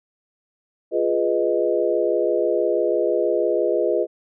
sine chord, F half-diminished seventh, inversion none, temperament equal, 349.2 / 415.3 / 493.9 / 622.3 Hz, F4 / Ab4 / Cb5 / Eb5, 0 / 0 / 0 / 0 cents, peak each -23 dBFS, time 0.91-4.07 s, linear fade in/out 50 ms, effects none

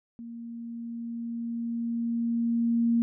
sine tone with level ramp, 233.1 Hz, A#3, in tune, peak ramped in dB -38 to -20 dBFS, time 0.19-3.02 s, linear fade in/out 0 ms, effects none

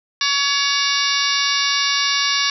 harmonic tone with a mistuned harmonic, 563 Hz, C#5, 27 cents sharp, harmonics 2 / 3 / 4 / 5 / 6 / 7 / 8 / 9 / 10, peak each -25 / -25 / -25 / -25 / -25 / -25 / -25 / -25 / -25 dBFS, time 0.21-2.5 s, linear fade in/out 2 ms, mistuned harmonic 6, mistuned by +93 cents, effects none

